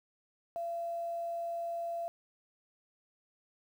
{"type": "tone with quantisation", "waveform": "sine", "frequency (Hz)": 680, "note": "F5", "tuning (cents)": -46, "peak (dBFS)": -34, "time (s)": [0.56, 2.08], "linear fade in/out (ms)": 0, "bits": 10, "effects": []}